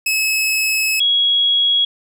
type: tone pair in turn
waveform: sawtooth / sine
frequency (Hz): 2583 / 3321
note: E7 / G#7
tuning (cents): -36 / -1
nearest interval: major third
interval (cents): 435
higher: second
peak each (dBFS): -12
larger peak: neither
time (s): 0.06-1 / 1-1.85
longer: first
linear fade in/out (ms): 5
effects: none